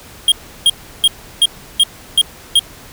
square tone bursts, 3236 Hz, G#7, 46 cents flat, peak -7 dBFS, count 7, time 0.28-2.593 s, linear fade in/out 2 ms, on 39 ms, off 340 ms, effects pink hiss -38 dBFS RMS until 2.92 s

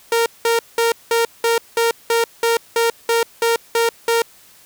sawtooth tone bursts, 462.7 Hz, A#4, 13 cents flat, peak -10 dBFS, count 13, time 0.12-4.22 s, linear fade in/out 2 ms, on 140 ms, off 190 ms, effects white hiss -48 dBFS RMS until 4.65 s

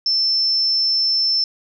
sine tone, 5320 Hz, E8, 15 cents sharp, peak -15 dBFS, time 0.06-1.44 s, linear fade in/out 2 ms, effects none

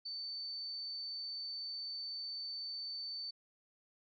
sine tone, 4538 Hz, C#8, 40 cents sharp, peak -40 dBFS, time 0.05-3.31 s, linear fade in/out 10 ms, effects none

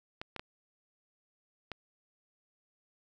clicks, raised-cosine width 0.3 ms, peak -23 dBFS, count 4, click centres 0.215 / 0.363 / 0.395 / 1.717 s, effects none

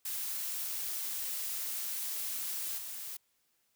blue noise with level steps, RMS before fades -37 / -42 dBFS, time 0.05-3.17 s, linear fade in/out 5 ms, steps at 2.77 s, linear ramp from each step 20 ms, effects white hiss -75 dBFS RMS until 3.75 s

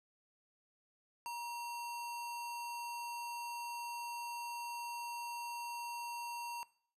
sine tone with sample-and-hold, 948 Hz, A#5, 29 cents sharp, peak -39 dBFS, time 1.26-6.63 s, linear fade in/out 0 ms, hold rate 3675 Hz, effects noise-tail reverb RT60 0.5 s tail -20 dB re dry + resampled to 32000 Hz

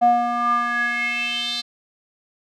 square tone with band-pass filter sweep, 239.1 Hz, A#3, 44 cents sharp, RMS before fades -21 dBFS, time 0.01-1.62 s, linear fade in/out 20 ms, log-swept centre 680 to 4100 Hz, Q 6.2, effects none

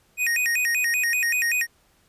square tone with vibrato, 2156 Hz, C#7, 49 cents flat, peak -21 dBFS, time 0.17-1.67 s, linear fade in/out 50 ms, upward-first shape square, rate 5.2 Hz, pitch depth 250 cents each way, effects pink hiss -62 dBFS RMS until 2.08 s + resampled to 32000 Hz

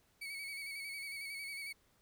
35% pulse tone with vibrato, 2239 Hz, C#7, 17 cents sharp, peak -40 dBFS, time 0.21-1.73 s, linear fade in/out 10 ms, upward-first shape square, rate 11 Hz, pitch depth 33 cents each way, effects pink hiss -72 dBFS RMS until 2.01 s

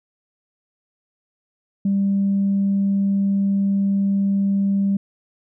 sine tone, 197.6 Hz, G3, 14 cents sharp, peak -15 dBFS, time 1.85-4.97 s, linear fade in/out 5 ms, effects tanh soft clip ceiling -12 dBFS

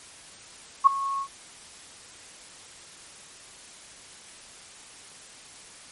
sine tone with ADSR envelope, 1098 Hz, C#6, 17 cents flat, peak -8 dBFS, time 0.84-1.28 s, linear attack 28 ms, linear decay 7 ms, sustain -18 dB, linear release 87 ms, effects white hiss -47 dBFS RMS until 5.91 s + MP3 48 kbps

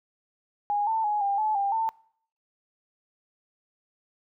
sine tone with pitch steps, 823 / 891 / 836 / 799 / 861 / 797 / 895 Hz, G#5 / A5 / G#5 / G5 / A5 / G5 / A5, -16 / +22 / +11 / +33 / -38 / +28 / +29 cents, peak -23 dBFS, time 0.7-1.89 s, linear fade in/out 0 ms, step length 170 ms, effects noise-tail reverb RT60 0.6 s tail -23 dB re dry

